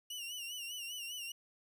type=tone with vibrato; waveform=sawtooth; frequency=2868 Hz; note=F7; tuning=45 cents sharp; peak=-38 dBFS; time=0.1-1.32 s; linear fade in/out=5 ms; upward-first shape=sine; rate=5 Hz; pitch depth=82 cents each way; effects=none